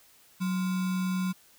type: tone with sample-and-hold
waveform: sine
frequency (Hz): 185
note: F#3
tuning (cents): 0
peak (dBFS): -26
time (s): 0.4-1.33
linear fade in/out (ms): 20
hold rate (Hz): 1225
effects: white hiss -59 dBFS RMS until 1.58 s